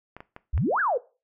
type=clicks; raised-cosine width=0.5 ms; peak=-25 dBFS; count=4; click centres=0.166 / 0.205 / 0.364 / 0.578 s
type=exponential two-way sweep; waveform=sine; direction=up then down; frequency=49 to 1725 to 439.1 Hz; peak=-21 dBFS; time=0.53-0.98 s; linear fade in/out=10 ms; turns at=0.8 s
effects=noise-tail reverb RT60 0.3 s tail -18 dB re dry